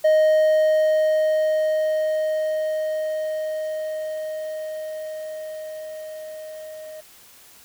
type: tone with level ramp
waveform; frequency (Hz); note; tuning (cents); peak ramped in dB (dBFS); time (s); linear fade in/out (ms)
triangle; 622.3; D#5; 0; -11 to -33; 0.04-7.01; 10
effects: white hiss -49 dBFS RMS until 7.64 s